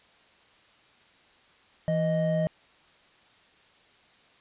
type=tone pair together; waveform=triangle; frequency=165.01 / 623 Hz; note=E3 / D#5; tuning=+2 / +2 cents; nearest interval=octave + major seventh; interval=2300 cents; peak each=-24 dBFS; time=1.88-2.47 s; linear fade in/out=0 ms; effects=white hiss -59 dBFS RMS until 4.4 s + resampled to 8000 Hz